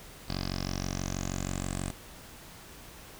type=tone with low-pass filter sweep; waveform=10% pulse; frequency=46.25 Hz; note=F#1; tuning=in tune; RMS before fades=-34 dBFS; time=0.28-1.91 s; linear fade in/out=10 ms; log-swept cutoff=4700 to 8500 Hz; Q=7.7; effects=pink hiss -49 dBFS RMS until 3.19 s